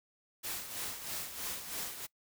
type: noise with tremolo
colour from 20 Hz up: white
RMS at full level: -38 dBFS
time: 0.43-2.07 s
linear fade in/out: 20 ms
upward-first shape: sine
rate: 3.1 Hz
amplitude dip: 60%
effects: noise-tail reverb RT60 0.1 s tail -22 dB re dry